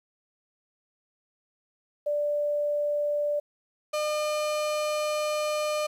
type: tone pair in turn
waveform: sine / 35% pulse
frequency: 587.3 / 604.5 Hz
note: D5 / D5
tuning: 0 / +50 cents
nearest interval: unison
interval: 50 cents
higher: second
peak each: -24 dBFS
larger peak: neither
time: 2.06-3.4 / 3.93-5.87 s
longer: second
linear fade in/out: 10 ms
effects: low-pass 11000 Hz 12 dB/octave + 10-bit